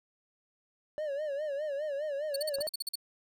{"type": "tone with vibrato", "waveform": "triangle", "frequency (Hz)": 584, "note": "D5", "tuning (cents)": -10, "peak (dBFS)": -30, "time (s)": [0.98, 2.67], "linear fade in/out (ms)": 0, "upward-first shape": "sine", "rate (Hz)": 4.9, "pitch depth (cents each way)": 110}
{"type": "tone bursts", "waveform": "sawtooth", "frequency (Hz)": 4435, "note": "C#8", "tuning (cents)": 0, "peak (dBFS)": -29, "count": 10, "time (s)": [2.34, 2.956], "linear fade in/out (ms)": 5, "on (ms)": 22, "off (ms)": 44}
{"type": "clicks", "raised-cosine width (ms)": 1, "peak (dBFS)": -34, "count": 2, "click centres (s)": [2.586, 2.605]}
{"effects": []}